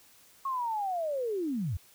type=linear sweep; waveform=sine; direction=down; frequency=1100 to 73.42 Hz; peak=-29 dBFS; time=0.45-1.77 s; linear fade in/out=5 ms; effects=white hiss -59 dBFS RMS until 1.94 s